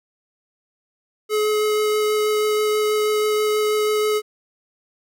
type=tone with vibrato; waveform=square; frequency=425.4 Hz; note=G#4; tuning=42 cents sharp; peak=-18 dBFS; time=1.29-4.22 s; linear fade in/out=50 ms; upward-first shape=triangle; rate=6.2 Hz; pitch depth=8 cents each way; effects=none